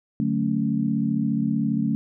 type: chord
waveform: sine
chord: D major seventh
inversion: none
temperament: equal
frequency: 146.83 / 185 / 220 / 277.2 Hz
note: D3 / F#3 / A3 / C#4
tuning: 0 / 0 / 0 / 0 cents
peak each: -28 / -28 / -23 / -27 dBFS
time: 0.2-1.95 s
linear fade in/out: 0 ms
effects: none